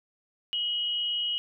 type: tone pair together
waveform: sine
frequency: 2909 / 3167 Hz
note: F#7 / G7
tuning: -30 / +17 cents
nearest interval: minor second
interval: 147 cents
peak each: -27 / -35 dBFS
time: 0.53-1.38 s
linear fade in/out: 0 ms
effects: none